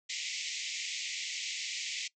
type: band-pass noise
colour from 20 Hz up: pink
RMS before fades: -38 dBFS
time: 0.09-2.08 s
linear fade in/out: 10 ms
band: 2000 to 7500 Hz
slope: 96 dB/octave
effects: noise-tail reverb RT60 0.1 s tail -21 dB re dry